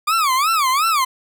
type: tone with vibrato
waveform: 40% pulse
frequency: 1174.7 Hz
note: D6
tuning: in tune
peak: -14 dBFS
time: 0.07-1.05 s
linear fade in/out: 10 ms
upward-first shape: sine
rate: 2.8 Hz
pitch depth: 240 cents each way
effects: none